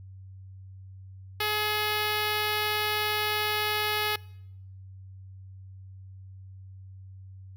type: tone with notch filter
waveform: 5% pulse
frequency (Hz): 422.9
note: G#4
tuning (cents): +31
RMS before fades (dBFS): -28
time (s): 1.4-4.16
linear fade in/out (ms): 5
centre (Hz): 6600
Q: 1.4
effects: noise-tail reverb RT60 0.8 s tail -24 dB re dry + added 95 Hz sine -43 dBFS peak until 7.56 s